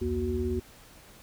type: tone cluster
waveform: sine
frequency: 65.8 / 83.3 / 238.2 / 369.7 Hz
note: C2 / E2 / A#3 / F#4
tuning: +10 / +19 / +38 / -1 cents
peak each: -36 / -32 / -33 / -30 dBFS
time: 0.01-0.6 s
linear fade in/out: 10 ms
effects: pink hiss -53 dBFS RMS until 1.22 s